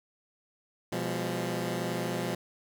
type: chord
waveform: 15% pulse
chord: F diminished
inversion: second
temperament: equal with one note detuned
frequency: 123.47 / 174.61 / 203.6 Hz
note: Cb3 / F3 / Ab3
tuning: 0 / 0 / -34 cents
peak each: -29 / -27 / -30 dBFS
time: 0.92-2.35 s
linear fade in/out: 5 ms
effects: none